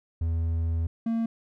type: tone pair in turn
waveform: triangle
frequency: 82.41 / 228 Hz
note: E2 / A#3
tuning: 0 / -38 cents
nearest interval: octave + tritone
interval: 1762 cents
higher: second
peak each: -22 dBFS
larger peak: neither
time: 0.21-0.87 / 1.06-1.26 s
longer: first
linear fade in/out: 5 ms
effects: none